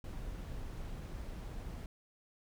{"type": "noise", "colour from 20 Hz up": "brown", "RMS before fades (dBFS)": -43, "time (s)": [0.04, 1.86], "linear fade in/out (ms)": 2, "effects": []}